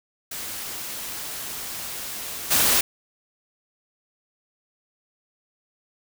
white noise with level steps, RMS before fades -33 / -19 dBFS, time 0.31-2.81 s, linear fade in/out 5 ms, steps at 2.5 s, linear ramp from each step 20 ms, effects none

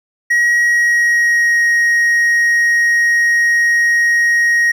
triangle tone with pitch glide, 1902 to 1880.2 Hz, A#6 to A#6, +34 to +14 cents, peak -8 dBFS, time 0.3-4.72 s, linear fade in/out 10 ms, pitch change -20 cents, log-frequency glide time 0.63-1.63 s, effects none

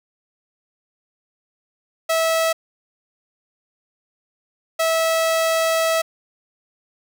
sawtooth tone pair in turn, 651 / 651 Hz, E5 / E5, -22 / -22 cents, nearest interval unison, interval 0 cents, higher neither, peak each -13 dBFS, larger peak neither, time 2.09-2.53 / 4.79-6.02 s, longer second, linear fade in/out 10 ms, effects none

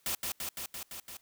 white noise with echo, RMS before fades -33 dBFS, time 0.06-0.15 s, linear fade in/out 2 ms, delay 170 ms, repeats 6, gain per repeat -2 dB, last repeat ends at 1.17 s, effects white hiss -68 dBFS RMS until 1.21 s

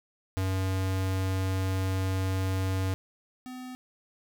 square tone pair in turn, 94.7 / 253.6 Hz, F#2 / B3, +41 / +46 cents, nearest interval octave + perfect fourth, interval 1705 cents, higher second, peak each -27 / -39 dBFS, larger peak first, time 0.37-2.94 / 3.46-3.75 s, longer first, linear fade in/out 0 ms, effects none

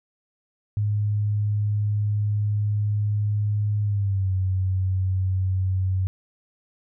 sine tone with pitch glide, 104.3 to 94 Hz, G#2 to F#2, +8 to +28 cents, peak -20 dBFS, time 0.77-6.07 s, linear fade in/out 0 ms, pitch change -180 cents, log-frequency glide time 3.82-4.33 s, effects none

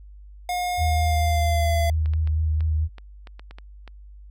square tone with pitch glide, 716 to 680.5 Hz, F5 to F5, +43 to -45 cents, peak -24 dBFS, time 0.49-1.9 s, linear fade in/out 2 ms, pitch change -88 cents, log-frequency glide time 0.85-1.72 s
sine tone with vibrato, 78.4 Hz, D#2, 14 cents sharp, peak -19 dBFS, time 0.77-2.89 s, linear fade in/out 50 ms, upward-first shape sine, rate 4.4 Hz, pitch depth 24 cents each way
clicks, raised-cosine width 0.3 ms, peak -26 dBFS, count 10, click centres 2.059 / 2.136 / 2.274 / 2.607 / 2.983 / 3.272 / 3.395 / 3.51 / 3.585 / 3.877 s
effects added 50 Hz sine -41 dBFS peak until 4.3 s

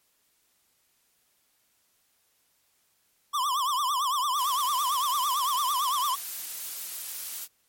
square tone with vibrato, 1089 Hz, C#6, 31 cents flat, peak -25 dBFS, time 3.33-6.16 s, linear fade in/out 20 ms, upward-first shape triangle, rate 8.9 Hz, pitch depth 200 cents each way
blue noise, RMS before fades -35 dBFS, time 4.35-7.48 s, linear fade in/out 50 ms
effects white hiss -69 dBFS RMS until 7.68 s + MP3 64 kbps

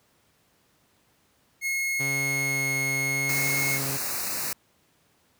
45% pulse tone, 2165 Hz, C#7, 41 cents flat, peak -25 dBFS, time 1.61-3.8 s, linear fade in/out 50 ms
sawtooth tone with vibrato, 137.4 Hz, C#3, 15 cents flat, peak -27 dBFS, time 1.99-3.98 s, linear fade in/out 20 ms, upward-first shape sine, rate 0.88 Hz, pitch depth 13 cents each way
white band-stop noise, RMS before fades -30 dBFS, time 3.29-4.53 s, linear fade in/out 2 ms, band 2700 to 3900 Hz, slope 96 dB/octave
effects pink hiss -65 dBFS RMS until 5.39 s + high-pass 80 Hz 12 dB/octave

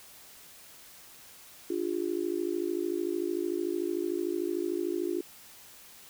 sine tone with amplitude modulation, 349.2 Hz, F4, in tune, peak -24 dBFS, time 1.7-5.21 s, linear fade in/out 5 ms, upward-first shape sine, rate 53.4 Hz, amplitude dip 100%, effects white hiss -52 dBFS RMS until 6.09 s

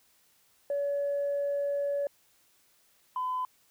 sine tone pair in turn, 568 / 1012.1 Hz, C#5 / B5, +42 / +42 cents, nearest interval minor seventh, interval 1000 cents, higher second, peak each -26 / -28 dBFS, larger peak first, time 0.7-2.07 / 3.16-3.45 s, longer first, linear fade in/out 2 ms, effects tanh soft clip ceiling -24 dBFS + white hiss -66 dBFS RMS until 3.7 s

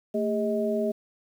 sine tone cluster, 224.2 / 406 / 630 Hz, A3 / G#4 / D#5, +33 / -39 / +21 cents, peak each -28 dBFS, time 0.14-0.92 s, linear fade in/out 10 ms, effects 9-bit

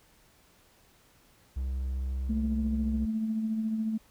triangle tone, 65.4 Hz, C2, in tune, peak -27 dBFS, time 1.56-3.06 s, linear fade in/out 10 ms
sine tone with tremolo, 220 Hz, A3, in tune, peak -25 dBFS, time 2.29-3.98 s, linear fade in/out 10 ms, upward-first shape triangle, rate 14 Hz, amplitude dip 45%
effects tanh soft clip ceiling -19 dBFS + pink hiss -62 dBFS RMS until 4.1 s

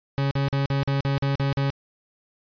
40% pulse tone bursts, 138.59 Hz, C#3, in tune, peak -20 dBFS, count 9, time 0.18-1.702 s, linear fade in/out 0 ms, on 130 ms, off 44 ms, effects resampled to 11025 Hz

